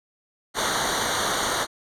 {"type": "noise with comb filter", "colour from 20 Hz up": "pink", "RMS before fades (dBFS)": -24, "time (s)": [0.54, 1.67], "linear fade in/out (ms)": 50, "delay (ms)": 0.39, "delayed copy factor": -0.9, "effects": ["low-pass 9000 Hz 12 dB/octave"]}